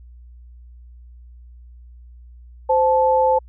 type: tone pair together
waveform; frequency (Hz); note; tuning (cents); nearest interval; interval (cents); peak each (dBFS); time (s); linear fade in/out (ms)
sine; 519 / 872.3; C5 / A5; -14 / -15; major sixth; 899; -16; 2.69-3.39; 10
effects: added 60 Hz sine -40 dBFS peak until 3.48 s